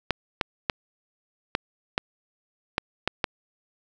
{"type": "clicks", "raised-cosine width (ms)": 0.3, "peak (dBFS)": -6, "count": 8, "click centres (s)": [0.107, 0.412, 0.698, 1.551, 1.979, 2.781, 3.076, 3.242], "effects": []}